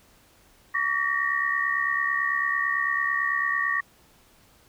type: tone cluster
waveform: sine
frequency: 1140 / 1835 / 1904 Hz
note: C#6 / A#6 / A#6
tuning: +48 / -28 / +36 cents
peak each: -28 / -26 / -27 dBFS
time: 0.74-3.81 s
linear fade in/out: 10 ms
effects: pink hiss -58 dBFS RMS until 4.68 s